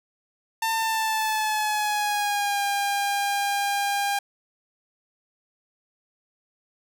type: tone with pitch glide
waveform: sawtooth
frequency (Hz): 898 to 804.7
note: A5 to G5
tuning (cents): +35 to +45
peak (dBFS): -19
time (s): 0.62-4.19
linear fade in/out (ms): 5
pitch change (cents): -190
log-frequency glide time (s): 0.77-2.62
effects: none